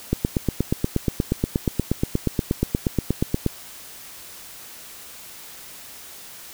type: click train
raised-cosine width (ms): 3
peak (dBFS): -6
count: 29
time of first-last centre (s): 0.13-3.463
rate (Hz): 8.4
effects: white hiss -41 dBFS RMS until 6.53 s